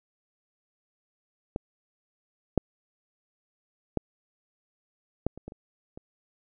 clicks, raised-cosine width 2 ms, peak -16 / -7 / -12 / -12 / -28 / -25 / -30 / -28 dBFS, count 8, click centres 1.561 / 2.577 / 3.973 / 5.266 / 5.376 / 5.48 / 5.521 / 5.975 s, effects none

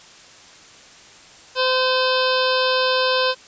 harmonic tone, 514 Hz, C5, 31 cents flat, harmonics 1 / 2 / 3 / 5 / 6 / 7 / 8 / 9 / 10, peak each -20 / -23 / -25 / -27 / -28 / -28 / -29 / -30 / -30 dBFS, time 1.55-3.35 s, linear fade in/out 50 ms, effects white hiss -45 dBFS RMS until 3.47 s + resampled to 16000 Hz

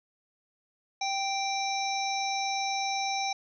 harmonic tone with a mistuned harmonic, 784 Hz, G5, in tune, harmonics 1 / 3 / 5 / 7 / 8, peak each -30 / -35 / -37 / -38 / -39 dBFS, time 1.01-3.33 s, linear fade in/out 5 ms, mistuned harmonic 8, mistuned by -53 cents, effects none

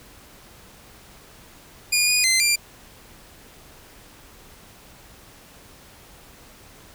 15% pulse tone with pitch steps, 2434 / 2463 / 2067 / 2381 Hz, D#7 / D#7 / C7 / D7, -39 / -18 / -22 / +23 cents, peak -10 dBFS, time 1.92-2.56 s, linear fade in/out 10 ms, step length 160 ms, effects pink hiss -48 dBFS RMS until 6.94 s

